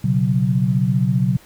sine chord, B suspended second, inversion none, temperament equal, 123.47 / 138.59 / 185 Hz, B2 / C#3 / F#3, 0 / 0 / 0 cents, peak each -19 dBFS, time 0.04-1.37 s, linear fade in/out 5 ms, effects pink hiss -48 dBFS RMS until 1.45 s

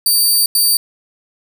15% pulse tone bursts at uneven times, 4627 Hz, D8, 27 cents flat, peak -4 dBFS, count 2, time 0.06-0.46 / 0.55-0.77 s, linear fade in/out 2 ms, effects none

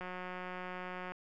click train, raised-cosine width 0.5 ms, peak -28 dBFS, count 203, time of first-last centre 0.01-1.12 s, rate 182 Hz, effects none

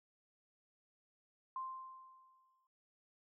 sine tone with exponential decay, 1046.5 Hz, C6, in tune, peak -38 dBFS, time 1.56-2.67 s, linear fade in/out 2 ms, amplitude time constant 240 ms, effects none

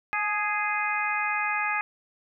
harmonic tone with a mistuned harmonic, 415.3 Hz, G#4, in tune, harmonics 2 / 3 / 4 / 5 / 6, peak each -31 / -31 / -31 / -31 / -31 dBFS, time 0.13-1.81 s, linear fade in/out 0 ms, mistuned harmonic 2, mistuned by +30 cents, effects none

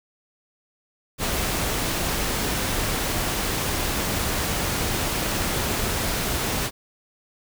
pink noise, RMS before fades -25 dBFS, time 1.18-6.71 s, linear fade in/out 50 ms, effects none

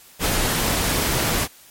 pink noise, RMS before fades -21 dBFS, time 0.19-1.48 s, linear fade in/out 50 ms, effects white hiss -48 dBFS RMS until 1.7 s + MP3 64 kbps

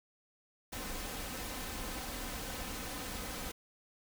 pink noise with comb filter, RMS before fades -41 dBFS, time 0.72-3.52 s, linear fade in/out 10 ms, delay 3.9 ms, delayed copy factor +0.5, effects none

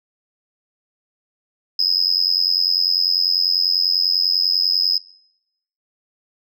sine tone with amplitude modulation, 5080 Hz, D#8, 35 cents sharp, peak -9 dBFS, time 1.79-4.98 s, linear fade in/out 5 ms, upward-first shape sine, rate 90.1 Hz, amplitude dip 100%, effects noise-tail reverb RT60 0.9 s tail -26 dB re dry + tanh soft clip ceiling -9 dBFS

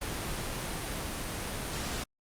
pink noise, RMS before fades -35 dBFS, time 0.01-2.04 s, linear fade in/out 10 ms, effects low-pass 12000 Hz 12 dB/octave + Opus 32 kbps

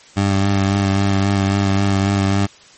20% pulse tone with vibrato, 98.5 Hz, G2, 9 cents sharp, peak -9 dBFS, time 0.16-2.47 s, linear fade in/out 20 ms, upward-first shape sine, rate 3.7 Hz, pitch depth 24 cents each way, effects white hiss -45 dBFS RMS until 2.77 s + MP3 32 kbps

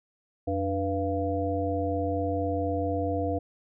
harmonic tone with a mistuned harmonic, 98 Hz, G2, in tune, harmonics 1 / 3 / 5 / 7, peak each -31 / -31 / -31 / -31 dBFS, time 0.47-3.39 s, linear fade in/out 10 ms, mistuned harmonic 1, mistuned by -150 cents, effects none

